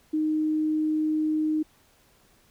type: tone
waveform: sine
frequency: 309.6 Hz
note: D#4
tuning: 9 cents flat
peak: -22 dBFS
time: 0.13-1.63 s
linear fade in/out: 10 ms
effects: pink hiss -61 dBFS RMS until 2.5 s